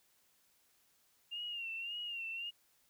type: tone with vibrato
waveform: sine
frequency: 2785 Hz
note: F7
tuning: 5 cents flat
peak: -39 dBFS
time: 1.31-2.51 s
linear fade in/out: 20 ms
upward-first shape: sine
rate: 1.8 Hz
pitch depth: 71 cents each way
effects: white hiss -72 dBFS RMS until 2.89 s